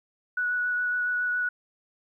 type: tone with vibrato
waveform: sine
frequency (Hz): 1471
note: F#6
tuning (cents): -11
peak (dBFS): -24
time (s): 0.37-1.49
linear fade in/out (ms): 5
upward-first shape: sine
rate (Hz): 7.2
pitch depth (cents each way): 10
effects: 11-bit